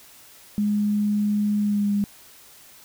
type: tone with pitch glide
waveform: sine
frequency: 207.7 to 203.3 Hz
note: G#3 to G#3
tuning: 0 to -37 cents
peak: -19 dBFS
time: 0.58-2.04 s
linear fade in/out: 0 ms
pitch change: -37 cents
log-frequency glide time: 1.58-1.92 s
effects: white hiss -49 dBFS RMS until 2.84 s